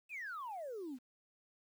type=exponential sweep; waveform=sine; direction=down; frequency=2653 to 235.6 Hz; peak=-40 dBFS; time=0.09-0.99 s; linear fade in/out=50 ms; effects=tanh soft clip ceiling -38 dBFS + 11-bit